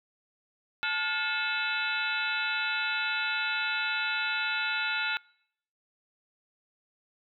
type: harmonic tone with a mistuned harmonic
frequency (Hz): 436.3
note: A4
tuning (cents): -15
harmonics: 2 / 3 / 4 / 5 / 6 / 7 / 8 / 9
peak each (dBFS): -38 / -30 / -40 / -38 / -33 / -43 / -39 / -38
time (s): 0.83-5.17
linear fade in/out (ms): 0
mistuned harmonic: 3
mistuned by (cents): +150
effects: noise-tail reverb RT60 0.7 s tail -26 dB re dry